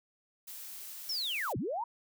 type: noise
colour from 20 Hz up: blue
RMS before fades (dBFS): -45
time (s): 0.47-1.53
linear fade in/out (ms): 10
type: linear two-way sweep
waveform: sine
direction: down then up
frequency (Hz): 5588 to 92.5 to 981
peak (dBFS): -32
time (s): 1.09-1.84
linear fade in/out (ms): 5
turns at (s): 1.57
effects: none